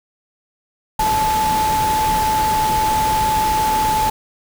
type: tone in noise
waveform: sine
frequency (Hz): 868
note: A5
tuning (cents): -24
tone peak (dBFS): -15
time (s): 0.99-4.1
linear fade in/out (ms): 5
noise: pink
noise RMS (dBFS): -24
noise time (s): 0.99-4.1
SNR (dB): +6
effects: none